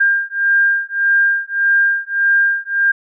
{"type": "beating tone pair", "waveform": "sine", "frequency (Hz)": [1600, 1601.7], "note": ["G6", "G6"], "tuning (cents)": [35, 37], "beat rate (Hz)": 1.7, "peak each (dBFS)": -15, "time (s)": [0, 2.92], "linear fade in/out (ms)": 10, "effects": []}